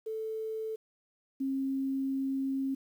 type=tone pair in turn; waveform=sine; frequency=440 / 269.2 Hz; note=A4 / C4; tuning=0 / +49 cents; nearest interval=major sixth; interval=851 cents; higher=first; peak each=-33 / -29 dBFS; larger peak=second; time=0.06-0.76 / 1.4-2.75 s; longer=second; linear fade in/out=10 ms; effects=10-bit